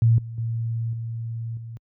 sine tone with level steps, 114.8 Hz, A#2, 26 cents flat, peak -13 / -31 / -23 / -27 / -33 dBFS, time 0.02-1.77 s, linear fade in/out 0 ms, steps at 0.18 / 0.38 / 0.93 / 1.57 s, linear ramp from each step 2 ms, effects high-pass 60 Hz 12 dB/octave

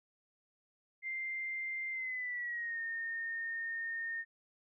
sine tone with pitch glide, 2093 to 1832.6 Hz, C7 to A#6, 0 to -30 cents, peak -36 dBFS, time 1.02-4.25 s, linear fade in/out 50 ms, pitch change -230 cents, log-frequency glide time 1.91-2.8 s, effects none

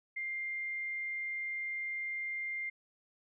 sine tone, 2100 Hz, C7, 6 cents sharp, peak -35 dBFS, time 0.16-2.7 s, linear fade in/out 10 ms, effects none

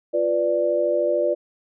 sine chord, B diminished, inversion second, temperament equal, 349.2 / 493.9 / 587.3 Hz, F4 / B4 / D5, 0 / 0 / 0 cents, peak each -25 / -24 / -20 dBFS, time 0.13-1.35 s, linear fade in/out 20 ms, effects none

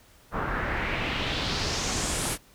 pink noise with low-pass filter sweep, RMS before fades -29 dBFS, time 0.31-2.38 s, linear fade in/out 50 ms, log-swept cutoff 1200 to 11000 Hz, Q 2.5, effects pink hiss -57 dBFS RMS until 2.54 s

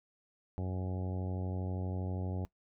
harmonic tone, 92.5 Hz, F#2, in tune, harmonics 1 / 2 / 3 / 4 / 5 / 6 / 7 / 8 / 9, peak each -35 / -41 / -45 / -47 / -49 / -51 / -52 / -53 / -54 dBFS, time 0.58-2.45 s, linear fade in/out 0 ms, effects noise-tail reverb RT60 0.1 s tail -20 dB re dry

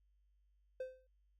triangle tone with exponential decay, 516 Hz, C5, 24 cents flat, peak -35 dBFS, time 0.8-1.07 s, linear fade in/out 5 ms, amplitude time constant 58 ms, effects added 50 Hz sine -70 dBFS peak until 1.39 s

